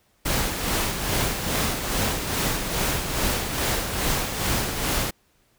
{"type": "noise with tremolo", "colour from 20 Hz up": "pink", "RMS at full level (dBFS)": -23, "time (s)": [0.25, 5.11], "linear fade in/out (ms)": 10, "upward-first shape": "sine", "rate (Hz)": 2.4, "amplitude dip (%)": 50, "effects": ["pink hiss -64 dBFS RMS until 5.58 s"]}